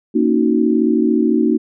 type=chord; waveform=sine; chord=D# minor seventh; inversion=second; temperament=equal; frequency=233.1 / 277.2 / 311.1 / 370 Hz; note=A#3 / C#4 / D#4 / F#4; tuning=0 / 0 / 0 / 0 cents; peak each=-16 / -20 / -16 / -19 dBFS; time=0.14-1.58 s; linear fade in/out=20 ms; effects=none